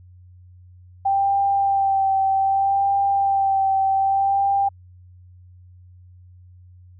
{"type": "tone with vibrato", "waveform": "sine", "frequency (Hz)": 784, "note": "G5", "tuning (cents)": 0, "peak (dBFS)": -16, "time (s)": [1.05, 4.69], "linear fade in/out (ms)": 10, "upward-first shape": "sine", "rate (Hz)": 0.64, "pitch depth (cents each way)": 21, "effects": ["added 90 Hz sine -44 dBFS peak until 6.99 s"]}